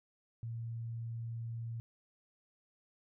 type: tone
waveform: sine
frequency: 115.4 Hz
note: A#2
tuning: 17 cents flat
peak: -38 dBFS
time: 0.43-1.8 s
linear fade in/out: 0 ms
effects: none